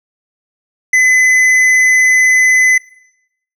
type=tone with tanh clipping; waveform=sine; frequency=2021 Hz; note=B6; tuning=39 cents sharp; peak=-8 dBFS; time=0.93-2.78 s; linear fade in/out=5 ms; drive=9 dB; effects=noise-tail reverb RT60 0.8 s tail -20 dB re dry